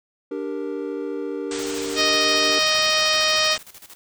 triangle chord, G minor, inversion second, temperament equal, 293.7 / 392 / 466.2 Hz, D4 / G4 / Bb4, 0 / 0 / 0 cents, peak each -28 dBFS, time 0.31-2.59 s, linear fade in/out 5 ms
white low-pass noise, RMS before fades -33 dBFS, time 1.51-3.58 s, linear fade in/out 2 ms, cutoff 8500 Hz, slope 96 dB/octave
white noise with tremolo, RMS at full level -42 dBFS, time 1.59-3.95 s, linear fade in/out 0 ms, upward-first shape square, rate 13 Hz, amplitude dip 75%
harmonic tone, 622.3 Hz, D#5, in tune, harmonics 1 / 2 / 3 / 4 / 5 / 6 / 7 / 8 / 9, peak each -26 / -26 / -26 / -26 / -26 / -26 / -26 / -26 / -26 dBFS, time 1.95-3.58 s, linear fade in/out 50 ms
effects none

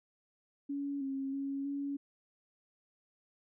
sine tone with pitch steps, 281.9 / 270.7 / 275.9 / 281.4 Hz, C#4 / C#4 / C#4 / C#4, +29 / -41 / -8 / +26 cents, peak -34 dBFS, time 0.69-1.97 s, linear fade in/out 10 ms, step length 320 ms, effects none

